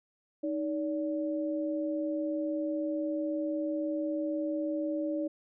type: tone pair together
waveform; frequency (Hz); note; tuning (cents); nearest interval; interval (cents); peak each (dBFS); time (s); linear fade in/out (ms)
sine; 311.1 / 574.9; D#4 / D5; 0 / -37; major seventh; 1063; -31 / -34; 0.43-5.28; 10
effects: none